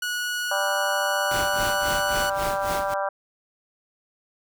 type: tone with pitch glide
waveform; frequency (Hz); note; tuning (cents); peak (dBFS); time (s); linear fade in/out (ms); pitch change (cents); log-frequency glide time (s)
sawtooth; 1462 to 1477.3; F#6 to F#6; -21 to -3; -22; 0.02-2.3; 5; +18; 0.66-2.02
type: harmonic tone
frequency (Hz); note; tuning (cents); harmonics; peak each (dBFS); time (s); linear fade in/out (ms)
196; G3; 0; 3 / 4 / 5 / 6 / 7 / 8; -27 / -29 / -31 / -33 / -34 / -35; 0.51-3.09; 5
type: noise with tremolo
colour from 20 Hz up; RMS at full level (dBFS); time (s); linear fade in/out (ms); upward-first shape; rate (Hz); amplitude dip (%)
pink; -30; 1.31-2.94; 2; sine; 3.7; 85
effects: none